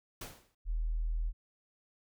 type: noise with exponential decay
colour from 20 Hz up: pink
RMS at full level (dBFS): -40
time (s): 0.21-0.55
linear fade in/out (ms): 5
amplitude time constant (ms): 73
type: tone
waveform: sine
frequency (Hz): 40.15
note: E1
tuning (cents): -45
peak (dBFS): -30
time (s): 0.65-1.33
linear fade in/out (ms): 50
effects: none